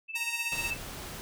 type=tone with tremolo; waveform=sine; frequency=2637 Hz; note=E7; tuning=in tune; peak=-28 dBFS; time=0.08-0.78 s; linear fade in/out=50 ms; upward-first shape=sine; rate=16 Hz; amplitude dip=85%
type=tone; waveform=5% pulse; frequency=932.3 Hz; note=A#5; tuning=in tune; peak=-23 dBFS; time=0.15-0.71 s; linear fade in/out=10 ms
type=noise; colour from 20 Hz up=pink; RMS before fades=-41 dBFS; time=0.52-1.21 s; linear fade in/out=0 ms
effects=none